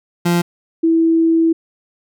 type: tone pair in turn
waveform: 30% pulse / sine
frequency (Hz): 173.1 / 327.9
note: F3 / E4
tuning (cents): -15 / -9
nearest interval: major seventh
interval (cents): 1106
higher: second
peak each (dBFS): -10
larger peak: neither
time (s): 0.25-0.42 / 0.83-1.53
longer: second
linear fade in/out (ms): 10
effects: none